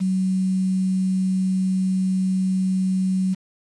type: tone with quantisation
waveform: sine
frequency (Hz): 187.7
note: F#3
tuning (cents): +25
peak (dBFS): -18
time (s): 0-3.35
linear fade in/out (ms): 20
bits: 7
effects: resampled to 24000 Hz